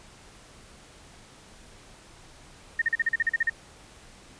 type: tone bursts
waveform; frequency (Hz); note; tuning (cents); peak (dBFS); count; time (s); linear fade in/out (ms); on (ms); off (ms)
sine; 1841; A#6; -22; -20; 11; 2.79-3.498; 5; 28; 40
effects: pink hiss -51 dBFS RMS until 4.39 s + resampled to 22050 Hz